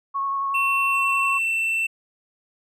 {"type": "tone with vibrato", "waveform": "sine", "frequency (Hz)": 1100, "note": "C#6", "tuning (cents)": -14, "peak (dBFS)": -22, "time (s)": [0.14, 1.39], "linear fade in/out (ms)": 20, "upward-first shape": "triangle", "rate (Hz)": 11, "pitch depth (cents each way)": 15}
{"type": "tone with pitch glide", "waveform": "triangle", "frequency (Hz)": [2700, 2680], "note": ["E7", "E7"], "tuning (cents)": [41, 28], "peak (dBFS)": -19, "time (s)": [0.54, 1.87], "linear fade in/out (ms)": 10, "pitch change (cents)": -13, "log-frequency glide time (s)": [0.9, 1.61]}
{"effects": []}